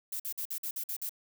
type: noise bursts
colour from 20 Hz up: violet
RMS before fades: -36 dBFS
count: 8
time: 0.12-1.094 s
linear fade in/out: 5 ms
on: 78 ms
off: 50 ms
effects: none